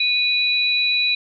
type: tone pair together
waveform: sine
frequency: 2477 / 3932 Hz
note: D#7 / B7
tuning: -8 / -8 cents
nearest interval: minor sixth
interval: 800 cents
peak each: -19 dBFS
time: 0-1.15 s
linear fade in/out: 5 ms
effects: none